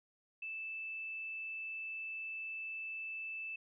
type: tone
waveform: sine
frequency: 2636 Hz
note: E7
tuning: 1 cent flat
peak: -40 dBFS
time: 0.42-3.56 s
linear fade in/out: 5 ms
effects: none